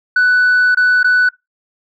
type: tone with dropouts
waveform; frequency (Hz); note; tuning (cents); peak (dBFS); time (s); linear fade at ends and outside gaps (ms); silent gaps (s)
sine; 1489; F#6; +11; -6; 0.16-1.29; 5; 0.748-0.771 / 1.031-1.043
effects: noise-tail reverb RT60 0.2 s tail -25 dB re dry + tanh soft clip ceiling -7 dBFS